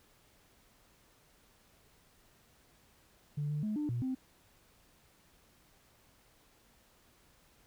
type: tone with pitch steps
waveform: sine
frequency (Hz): 146.5 / 149 / 213.2 / 298.5 / 120 / 259.8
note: D3 / D3 / G#3 / D4 / B2 / C4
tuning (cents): -4 / +25 / +46 / +28 / -49 / -12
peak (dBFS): -31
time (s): 3.37-4.15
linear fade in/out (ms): 10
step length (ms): 130
effects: tanh soft clip ceiling -28 dBFS + pink hiss -66 dBFS RMS until 7.66 s